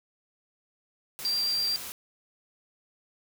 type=tone in noise; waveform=sine; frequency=4723 Hz; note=D8; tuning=9 cents sharp; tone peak=-25 dBFS; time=1.25-1.76 s; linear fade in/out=0 ms; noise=white; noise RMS=-39 dBFS; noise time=1.19-1.92 s; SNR=+11 dB; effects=none